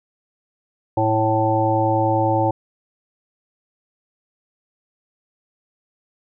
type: harmonic tone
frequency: 110 Hz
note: A2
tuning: in tune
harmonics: 1 / 3 / 5 / 7 / 8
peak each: -22 / -22 / -22 / -22 / -22 dBFS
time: 0.97-2.51 s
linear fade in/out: 5 ms
effects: none